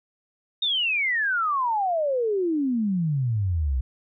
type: exponential sweep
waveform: sine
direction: down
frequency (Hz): 3729 to 60.9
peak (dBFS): -21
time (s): 0.62-3.81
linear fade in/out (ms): 5
effects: none